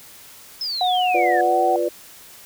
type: exponential sweep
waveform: sine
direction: down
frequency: 5274 to 1679 Hz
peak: -23 dBFS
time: 0.61-1.41 s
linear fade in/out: 2 ms
type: tone with pitch glide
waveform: sine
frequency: 731 to 752 Hz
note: F#5 to F#5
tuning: -21 to +28 cents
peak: -17 dBFS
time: 0.81-1.76 s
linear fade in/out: 2 ms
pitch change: +49 cents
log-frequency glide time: 1.4-1.57 s
type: chord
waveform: sine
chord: B diminished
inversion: second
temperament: equal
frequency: 349.2 / 493.9 / 587.3 Hz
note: F4 / B4 / D5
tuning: 0 / 0 / 0 cents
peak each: -23 dBFS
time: 1.14-1.89 s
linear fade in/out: 10 ms
effects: white hiss -44 dBFS RMS until 2.45 s